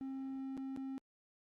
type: tone with dropouts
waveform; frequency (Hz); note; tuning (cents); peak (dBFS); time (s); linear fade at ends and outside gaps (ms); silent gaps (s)
triangle; 267.3; C4; +37; -38; 0.01-0.98; 0; 0.569-0.576 / 0.763-0.773
effects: Opus 32 kbps